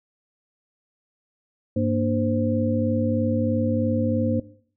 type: tone cluster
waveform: sine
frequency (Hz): 100.8 / 234.6 / 297.7 / 520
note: G2 / A#3 / D4 / C5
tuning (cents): +49 / +11 / +24 / -11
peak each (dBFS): -25 / -23 / -27 / -27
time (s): 1.76-4.4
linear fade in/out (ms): 5
effects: noise-tail reverb RT60 0.5 s tail -17 dB re dry